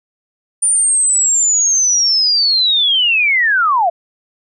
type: linear sweep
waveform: sine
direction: down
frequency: 9310 to 645 Hz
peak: -10 dBFS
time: 0.62-3.9 s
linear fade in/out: 10 ms
effects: none